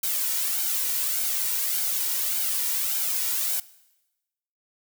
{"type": "noise with flanger", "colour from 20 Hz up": "blue", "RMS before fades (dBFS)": -26, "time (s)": [0.03, 3.6], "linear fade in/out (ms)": 5, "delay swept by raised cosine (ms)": [1.3, 2.14], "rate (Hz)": 1.7, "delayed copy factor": 0.6, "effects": ["noise-tail reverb RT60 1.0 s tail -20 dB re dry"]}